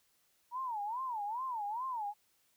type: tone with vibrato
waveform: sine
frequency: 926 Hz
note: A#5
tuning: 12 cents flat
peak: -35 dBFS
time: 0.51-2.14 s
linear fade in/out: 50 ms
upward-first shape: sine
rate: 2.4 Hz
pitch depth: 230 cents each way
effects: white hiss -73 dBFS RMS until 2.56 s